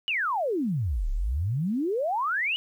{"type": "exponential two-way sweep", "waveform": "sine", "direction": "down then up", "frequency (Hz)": [3010, 32.19, 3010], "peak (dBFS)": -24, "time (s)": [0.08, 2.56], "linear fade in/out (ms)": 0, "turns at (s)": 1.1, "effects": ["10-bit"]}